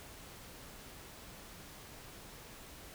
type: silence
effects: pink hiss -52 dBFS RMS until 2.94 s